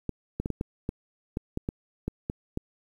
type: clicks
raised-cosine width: 3 ms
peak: -16 dBFS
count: 12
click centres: 0.093 / 0.4 / 0.459 / 0.503 / 0.611 / 0.891 / 1.371 / 1.574 / 1.689 / 2.08 / 2.299 / 2.574 s
effects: 9-bit